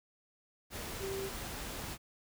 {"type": "tone in noise", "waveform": "sine", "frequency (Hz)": 388.9, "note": "G4", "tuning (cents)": -14, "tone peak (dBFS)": -37, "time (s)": [0.99, 1.31], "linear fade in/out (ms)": 50, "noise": "pink", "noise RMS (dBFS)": -42, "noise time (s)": [0.7, 1.98], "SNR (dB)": 2, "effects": []}